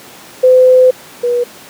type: tone pair in turn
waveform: sine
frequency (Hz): 510 / 484.3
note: C5 / B4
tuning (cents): -44 / -34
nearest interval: minor second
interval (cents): 90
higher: first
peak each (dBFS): -3 / -10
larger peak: first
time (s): 0.43-0.91 / 1.23-1.44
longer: first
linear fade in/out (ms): 10
effects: pink hiss -35 dBFS RMS until 1.69 s + high-pass 200 Hz 12 dB/octave